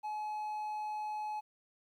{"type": "tone", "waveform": "triangle", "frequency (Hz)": 850, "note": "G#5", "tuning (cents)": 40, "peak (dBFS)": -34, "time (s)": [0.03, 1.41], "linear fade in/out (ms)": 20, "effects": ["12-bit"]}